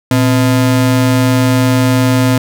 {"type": "ring-modulated tone", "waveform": "square", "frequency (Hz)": 190, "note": "F#3", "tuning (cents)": 46, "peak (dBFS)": -6, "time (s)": [0.11, 2.38], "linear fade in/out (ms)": 2, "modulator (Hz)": 71.4, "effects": []}